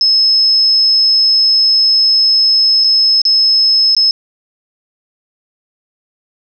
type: tone with dropouts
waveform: sine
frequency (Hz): 5190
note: E8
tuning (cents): -28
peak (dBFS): -7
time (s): 0.01-4.11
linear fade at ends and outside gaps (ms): 1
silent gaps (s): 2.839-2.843 / 3.217-3.252 / 3.95-3.966
effects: none